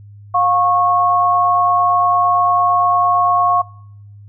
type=tone pair together; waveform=sine; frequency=711 / 1097.8 Hz; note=F5 / C#6; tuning=+31 / -17 cents; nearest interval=minor sixth; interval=752 cents; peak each=-15 / -13 dBFS; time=0.34-3.62 s; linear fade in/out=10 ms; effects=noise-tail reverb RT60 0.8 s tail -25 dB re dry + added 102 Hz sine -36 dBFS peak until 4.28 s

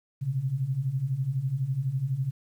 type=beating tone pair; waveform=sine; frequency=125.1 / 137.1 Hz; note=B2 / C#3; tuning=+23 / -19 cents; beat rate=12 Hz; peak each=-31 / -27 dBFS; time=0.21-2.31 s; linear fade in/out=20 ms; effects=10-bit

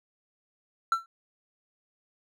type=tone with exponential decay; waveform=triangle; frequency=1346 Hz; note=E6; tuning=36 cents sharp; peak=-16 dBFS; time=0.92-1.06 s; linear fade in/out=2 ms; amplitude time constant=30 ms; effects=none

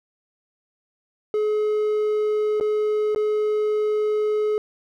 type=tone with dropouts; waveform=triangle; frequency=424.9 Hz; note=G#4; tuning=40 cents sharp; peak=-17 dBFS; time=1.34-4.58 s; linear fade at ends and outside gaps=1 ms; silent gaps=2.6-2.609 / 3.148-3.16 s; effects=none

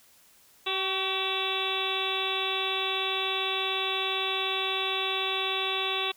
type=harmonic tone with a mistuned harmonic; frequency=382.8 Hz; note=G4; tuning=41 cents flat; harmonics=1 / 2 / 3 / 4 / 5 / 6 / 7 / 8 / 9 / 10; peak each=-35 / -37 / -35 / -43 / -44 / -39 / -33 / -42 / -32 / -35 dBFS; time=0.66-6.12 s; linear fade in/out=10 ms; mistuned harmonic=3; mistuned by=-28 cents; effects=white hiss -59 dBFS RMS until 6.16 s

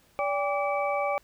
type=tone cluster; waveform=sine; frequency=576 / 800 / 1160 / 2300 Hz; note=D5 / G5 / D6 / D7; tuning=-34 / +35 / -22 / -37 cents; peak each=-28 / -30 / -32 / -34 dBFS; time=0.19-1.18 s; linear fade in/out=0 ms; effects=pink hiss -62 dBFS RMS until 1.23 s

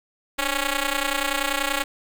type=ring-modulated tone; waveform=5% pulse; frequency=277.2 Hz; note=C#4; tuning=in tune; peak=-8 dBFS; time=0.38-1.84 s; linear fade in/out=10 ms; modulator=262 Hz; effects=none

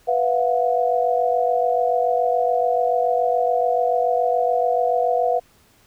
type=tone cluster; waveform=sine; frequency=492.6 / 677 / 724 Hz; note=B4 / E5 / F#5; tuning=-5 / +46 / -38 cents; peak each=-21 dBFS; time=0.07-5.4 s; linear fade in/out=20 ms; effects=pink hiss -56 dBFS RMS until 5.86 s

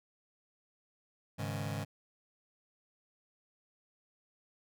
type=chord; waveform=sawtooth; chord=Ab suspended fourth; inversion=none; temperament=just; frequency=103.83 / 138.43 / 155.74 Hz; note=Ab2 / Db3 / Eb3; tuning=0 / -2 / +2 cents; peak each=-34 / -36 / -37 dBFS; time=1.38-1.85 s; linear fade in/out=20 ms; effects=none

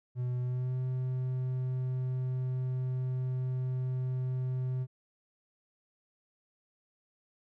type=tone with pitch glide; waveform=triangle; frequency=124.3 to 128.24 Hz; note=B2 to C3; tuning=+12 to -34 cents; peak=-28 dBFS; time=0.15-4.87 s; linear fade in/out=50 ms; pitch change=+54 cents; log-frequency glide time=0.41-0.77 s; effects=none

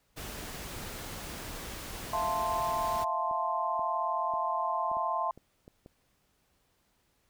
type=noise; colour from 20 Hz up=pink; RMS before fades=-41 dBFS; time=0.16-3.05 s; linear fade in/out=20 ms
type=chord; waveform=sine; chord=F major seventh; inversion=third; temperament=equal; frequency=659.3 / 698.5 / 880 / 1046.5 Hz; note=E5 / F5 / A5 / C6; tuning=0 / 0 / 0 / 0 cents; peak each=-36 / -36 / -34 / -31 dBFS; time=2.13-5.31 s; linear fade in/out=2 ms
type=clicks; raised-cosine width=2 ms; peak=-36 dBFS; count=8; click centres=3.312 / 3.794 / 4.338 / 4.915 / 4.969 / 5.376 / 5.679 / 5.861 s
effects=pink hiss -72 dBFS RMS until 7.29 s

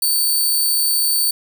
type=tone; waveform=5% pulse; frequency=4536 Hz; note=C#8; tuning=39 cents sharp; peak=-8 dBFS; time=0.02-1.31 s; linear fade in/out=5 ms; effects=7-bit

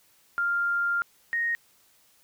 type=tone pair in turn; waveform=sine; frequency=1396.9 / 1864.6 Hz; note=F6 / A#6; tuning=0 / 0 cents; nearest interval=perfect fourth; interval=500 cents; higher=second; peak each=-23 / -24 dBFS; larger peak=first; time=0.38-1.02 / 1.33-1.55 s; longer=first; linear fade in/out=0 ms; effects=white hiss -62 dBFS RMS until 2.23 s

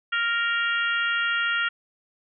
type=harmonic tone; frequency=466.2 Hz; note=A#4; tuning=in tune; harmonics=3 / 4 / 5 / 6 / 7; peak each=-24 / -28 / -36 / -30 / -34 dBFS; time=0.12-1.69 s; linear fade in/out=10 ms; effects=none

